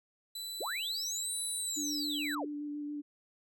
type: tone with pitch glide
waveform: sawtooth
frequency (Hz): 3981 to 3949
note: B7 to B7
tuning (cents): +13 to -1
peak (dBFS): -36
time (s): 0.35-2.35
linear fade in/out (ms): 5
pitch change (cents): -14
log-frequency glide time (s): 0.6-0.94
type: linear two-way sweep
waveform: sine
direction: up then down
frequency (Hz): 265.1 to 10290 to 265.1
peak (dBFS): -35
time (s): 0.6-2.46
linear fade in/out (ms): 10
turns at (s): 1.44
type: tone with vibrato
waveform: sine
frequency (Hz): 293.7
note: D4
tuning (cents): 0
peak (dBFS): -36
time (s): 1.76-3.02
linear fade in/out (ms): 20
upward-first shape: square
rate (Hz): 7.1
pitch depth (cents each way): 11
effects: none